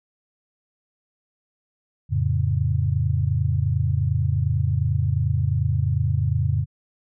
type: chord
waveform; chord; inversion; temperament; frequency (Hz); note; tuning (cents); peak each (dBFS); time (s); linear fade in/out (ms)
sine; F augmented; none; equal; 87.31 / 110 / 138.59; F2 / A2 / C#3; 0 / 0 / 0; -23; 2.09-6.66; 50
effects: none